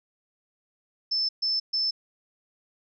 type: tone bursts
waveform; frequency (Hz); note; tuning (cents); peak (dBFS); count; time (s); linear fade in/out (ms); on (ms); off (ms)
sine; 5274; E8; 0; -23; 3; 1.11-1.91; 10; 180; 130
effects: none